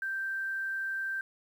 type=tone; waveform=sine; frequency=1568 Hz; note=G6; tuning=in tune; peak=-31 dBFS; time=0.02-1.21 s; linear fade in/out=2 ms; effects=10-bit